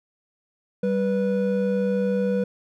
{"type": "tone pair together", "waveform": "triangle", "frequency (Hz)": [194.62, 490.4], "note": ["G3", "B4"], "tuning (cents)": [-12, -12], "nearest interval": "octave + major third", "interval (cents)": 1600, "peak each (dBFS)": [-21, -21], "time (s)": [0.83, 2.44], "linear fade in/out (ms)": 5, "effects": []}